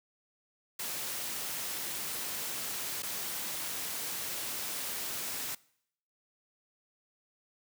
white noise with dropouts, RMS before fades -37 dBFS, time 0.79-5.55 s, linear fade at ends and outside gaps 5 ms, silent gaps 3.023-3.03 s, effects noise-tail reverb RT60 0.7 s tail -23 dB re dry + high-pass 100 Hz 12 dB/octave

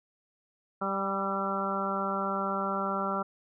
harmonic tone with a mistuned harmonic, 196 Hz, G3, in tune, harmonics 1 / 2 / 3 / 4 / 5 / 6 / 7, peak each -35 / -38 / -36 / -37 / -38 / -36 / -33 dBFS, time 0.81-3.23 s, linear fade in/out 10 ms, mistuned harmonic 7, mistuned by -23 cents, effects none

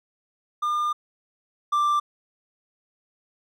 triangle tone pair in turn, 1205 / 1179.5 Hz, D6 / D6, +44 / +7 cents, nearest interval unison, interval 37 cents, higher first, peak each -20 / -17 dBFS, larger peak second, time 0.62-0.93 / 1.72-2 s, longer first, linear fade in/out 10 ms, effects none

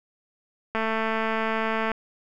click train, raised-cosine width 0.5 ms, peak -12 dBFS, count 260, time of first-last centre 0.75-1.917 s, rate 222 Hz, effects none

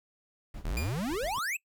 brown noise with tremolo, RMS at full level -40 dBFS, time 0.54-1.39 s, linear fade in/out 2 ms, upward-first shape sine, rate 7.3 Hz, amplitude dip 75%
square exponential sweep, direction up, 33.67 to 2728 Hz, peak -31 dBFS, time 0.64-1.57 s, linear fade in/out 10 ms
sawtooth tone with exponential decay, 2415 Hz, D7, 48 cents sharp, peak -28 dBFS, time 0.77-1.04 s, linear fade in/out 2 ms, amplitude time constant 57 ms
effects noise-tail reverb RT60 0.1 s tail -23 dB re dry

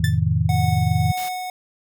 sine chord, F dominant seventh, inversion none, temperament just, 87.31 / 109.13 / 130.96 / 157.15 Hz, F2 / A2 / C3 / Eb3, 0 / -14 / +2 / +18 cents, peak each -22 / -21 / -25 / -21 dBFS, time 0-1.12 s, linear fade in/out 5 ms
sawtooth tone with exponential decay, 1760 Hz, A6, in tune, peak -18 dBFS, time 0.04-0.2 s, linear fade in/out 2 ms, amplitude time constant 33 ms
square tone with tremolo, 735 Hz, F#5, 12 cents flat, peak -24 dBFS, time 0.49-1.5 s, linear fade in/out 2 ms, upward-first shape sine, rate 1.8 Hz, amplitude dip 35%
white noise, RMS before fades -35 dBFS, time 1.17-1.29 s, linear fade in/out 5 ms
effects none

